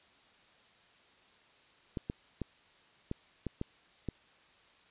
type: clicks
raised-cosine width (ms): 3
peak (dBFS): -22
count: 7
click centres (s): 1.972 / 2.099 / 2.417 / 3.114 / 3.467 / 3.614 / 4.087
effects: white hiss -63 dBFS RMS until 4.9 s + resampled to 8000 Hz